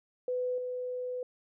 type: tone with level steps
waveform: sine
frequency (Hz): 500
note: B4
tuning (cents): +21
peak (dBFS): -29 / -33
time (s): 0.28-1.23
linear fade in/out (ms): 2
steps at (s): 0.58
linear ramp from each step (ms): 2
effects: none